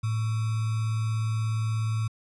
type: tone with sample-and-hold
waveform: sine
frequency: 110.4 Hz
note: A2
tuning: 6 cents sharp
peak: -24 dBFS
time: 0.03-2.08 s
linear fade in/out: 10 ms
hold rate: 1225 Hz
effects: resampled to 24000 Hz